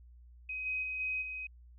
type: tone with level steps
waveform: sine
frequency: 2522 Hz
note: D#7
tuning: 23 cents sharp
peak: -36 / -32 / -35 / -32 / -38 dBFS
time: 0.49-1.47 s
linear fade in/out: 5 ms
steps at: 0.65 / 0.82 / 0.99 / 1.21 s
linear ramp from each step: 20 ms
effects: added 60 Hz sine -53 dBFS peak until 1.78 s